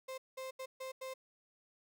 35% pulse tone bursts at uneven times, 523.3 Hz, C5, in tune, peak -40 dBFS, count 5, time 0.08-0.18 / 0.37-0.51 / 0.59-0.66 / 0.8-0.92 / 1.01-1.14 s, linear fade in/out 10 ms, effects none

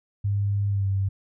sine tone with pitch glide, 100.9 to 97.46 Hz, G#2 to G2, -49 to -10 cents, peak -21 dBFS, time 0.24-1.09 s, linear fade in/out 10 ms, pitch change -61 cents, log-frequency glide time 0.69-0.87 s, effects none

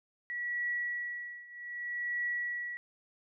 sine tone with tremolo, 1934 Hz, B6, 37 cents flat, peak -30 dBFS, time 0.3-2.77 s, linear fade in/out 0 ms, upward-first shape triangle, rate 0.64 Hz, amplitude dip 90%, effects none

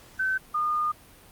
sine tone pair in turn, 1532 / 1218.9 Hz, G6 / D#6, -40 / -36 cents, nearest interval major third, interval 396 cents, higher first, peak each -23 dBFS, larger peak neither, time 0.19-0.38 / 0.54-0.92 s, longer second, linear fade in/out 10 ms, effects pink hiss -52 dBFS RMS until 1.31 s + Opus 48 kbps

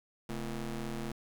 25% pulse ring-modulated tone, 120 Hz, B2, 49 cents flat, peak -29 dBFS, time 0.29-1.12 s, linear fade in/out 5 ms, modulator 102 Hz, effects 10-bit

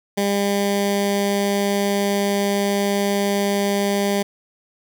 15% pulse tone with notch filter, 200.8 Hz, G3, 42 cents sharp, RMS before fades -20 dBFS, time 0.17-4.23 s, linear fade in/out 10 ms, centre 1300 Hz, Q 1.6, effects none

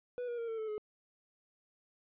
triangle tone with pitch steps, 491.9 / 477.6 / 463.8 / 450.3 / 437.2 / 424.5 Hz, B4 / A#4 / A#4 / A4 / A4 / G#4, -7 / +42 / -9 / +40 / -11 / +38 cents, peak -34 dBFS, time 0.18-0.78 s, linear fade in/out 0 ms, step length 100 ms, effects resampled to 8000 Hz

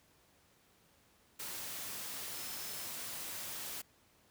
sine tone in noise, 5230 Hz, E8, 15 cents flat, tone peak -52 dBFS, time 2.34-2.87 s, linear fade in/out 10 ms, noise white, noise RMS -43 dBFS, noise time 1.39-3.82 s, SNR -12 dB, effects pink hiss -68 dBFS RMS until 4.3 s + high-pass 60 Hz 12 dB/octave

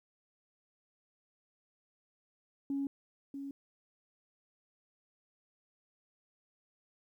sine tone with echo, 277.4 Hz, C#4, 1 cent sharp, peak -31 dBFS, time 2.7-2.87 s, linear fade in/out 2 ms, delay 640 ms, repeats 1, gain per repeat -8 dB, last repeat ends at 3.51 s, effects tanh soft clip ceiling -27 dBFS + 12-bit

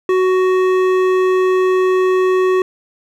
sine tone with hard clipping, 371.7 Hz, F#4, 8 cents sharp, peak -13 dBFS, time 0.09-2.62 s, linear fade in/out 2 ms, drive 12 dB, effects none

